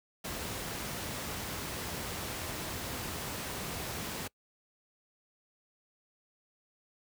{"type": "noise", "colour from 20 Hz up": "pink", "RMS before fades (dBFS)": -38, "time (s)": [0.24, 4.28], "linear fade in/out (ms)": 10, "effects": ["noise-tail reverb RT60 0.1 s tail -24 dB re dry", "high-pass 60 Hz 12 dB/octave"]}